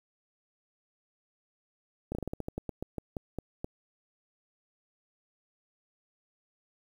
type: slowing click train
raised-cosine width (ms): 2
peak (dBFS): -21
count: 15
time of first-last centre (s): 2.12-3.645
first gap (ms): 30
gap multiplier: 1.18
effects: 9-bit